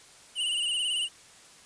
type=tone with vibrato; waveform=square; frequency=2910 Hz; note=F#7; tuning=29 cents flat; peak=-27 dBFS; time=0.35-1.09 s; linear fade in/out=50 ms; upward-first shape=sine; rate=18 Hz; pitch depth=72 cents each way; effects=white hiss -53 dBFS RMS until 1.65 s + resampled to 22050 Hz